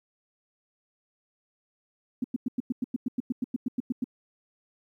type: tone bursts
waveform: sine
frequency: 248.9 Hz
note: B3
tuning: 14 cents sharp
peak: -24 dBFS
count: 16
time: 2.22-4.043 s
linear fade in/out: 5 ms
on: 23 ms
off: 97 ms
effects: 11-bit